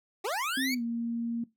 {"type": "linear sweep", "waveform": "25% pulse", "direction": "up", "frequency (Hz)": [349.7, 2317], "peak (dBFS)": -26, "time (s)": [0.24, 0.75], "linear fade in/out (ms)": 10}
{"type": "tone with pitch glide", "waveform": "sine", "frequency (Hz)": [264.8, 233.2], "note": ["C4", "A#3"], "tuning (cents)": [21, 1], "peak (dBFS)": -29, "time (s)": [0.57, 1.44], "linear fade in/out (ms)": 5, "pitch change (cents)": -220, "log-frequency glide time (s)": [0.69, 0.82]}
{"effects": ["noise-tail reverb RT60 0.2 s tail -19 dB re dry"]}